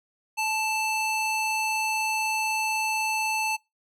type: ring-modulated tone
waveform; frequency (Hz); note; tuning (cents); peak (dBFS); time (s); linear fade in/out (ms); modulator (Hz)
square; 1760; A6; 0; -22; 0.37-3.57; 20; 888
effects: noise-tail reverb RT60 0.2 s tail -23 dB re dry + low-pass 12000 Hz 12 dB/octave